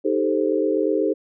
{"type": "chord", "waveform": "sine", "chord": "A half-diminished seventh", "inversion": "second", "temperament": "equal", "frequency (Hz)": [311.1, 392, 440, 523.3], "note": ["Eb4", "G4", "A4", "C5"], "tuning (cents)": [0, 0, 0, 0], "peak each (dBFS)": [-23, -23, -23, -25], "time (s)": [0.04, 1.14], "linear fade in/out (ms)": 20, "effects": []}